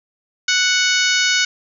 harmonic tone, 740 Hz, F#5, in tune, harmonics 2 / 3 / 4 / 5 / 6 / 7 / 8 / 9, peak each -19 / -21 / -22 / -23 / -24 / -24 / -25 / -26 dBFS, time 0.48-1.45 s, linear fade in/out 5 ms, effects none

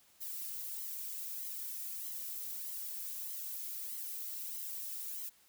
violet noise with flanger, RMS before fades -42 dBFS, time 0.2-5.3 s, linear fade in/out 20 ms, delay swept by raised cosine 0.97 to 2.37 ms, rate 1.6 Hz, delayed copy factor +0.8, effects white hiss -66 dBFS RMS until 5.48 s

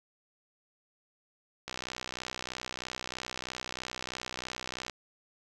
click train, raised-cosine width 0.2 ms, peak -19 dBFS, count 204, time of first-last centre 1.68-4.897 s, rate 63.1 Hz, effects none

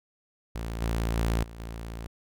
sawtooth tone with level steps, 56.6 Hz, A1, 50 cents sharp, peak -28 / -22 / -20 / -38 / -32 dBFS, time 0.55-2.07 s, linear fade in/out 5 ms, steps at 0.81 / 1.17 / 1.43 / 1.59 s, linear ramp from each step 5 ms, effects none

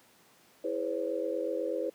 sine chord, C# minor seventh, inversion first, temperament equal with one note detuned, 329.6 / 415.3 / 506.3 / 554.4 Hz, E4 / G#4 / B4 / C#5, 0 / 0 / +43 / 0 cents, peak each -36 / -37 / -33 / -36 dBFS, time 0.64-1.9 s, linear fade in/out 5 ms, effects pink hiss -61 dBFS RMS until 1.94 s + high-pass 200 Hz 12 dB/octave

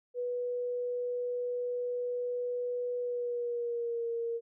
sine tone with pitch glide, 490.2 to 465.1 Hz, B4 to A#4, -13 to -4 cents, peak -31 dBFS, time 0.14-4.41 s, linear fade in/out 50 ms, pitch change -91 cents, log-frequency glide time 2.99-4.07 s, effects none

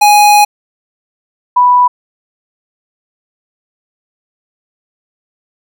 square / sine tone pair in turn, 830.6 / 987 Hz, G#5 / B5, 0 / -1 cents, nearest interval minor third, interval 299 cents, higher second, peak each -4 dBFS, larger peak neither, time 0.01-0.45 / 1.56-1.88 s, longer first, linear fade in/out 10 ms, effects none

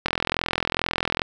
click train, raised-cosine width 0.3 ms, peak -5 dBFS, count 50, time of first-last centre 0.06-1.218 s, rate 42.3 Hz, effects none

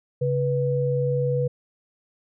sine tone pair together, 137.46 / 490.5 Hz, C#3 / B4, -14 / -12 cents, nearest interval octave + minor seventh, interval 2202 cents, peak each -23 dBFS, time 0.21-1.48 s, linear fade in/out 10 ms, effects none

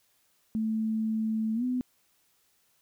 sine tone with pitch glide, 220 to 251.3 Hz, A3 to B3, 0 to +30 cents, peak -26 dBFS, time 0.55-1.81 s, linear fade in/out 0 ms, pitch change +230 cents, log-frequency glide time 1.54-1.64 s, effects white hiss -69 dBFS RMS until 2.81 s

